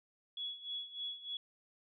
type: tone with tremolo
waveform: sine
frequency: 3372 Hz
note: G#7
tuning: 26 cents sharp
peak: -37 dBFS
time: 0.37-1.37 s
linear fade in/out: 2 ms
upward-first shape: sine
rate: 3.3 Hz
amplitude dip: 80%
effects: none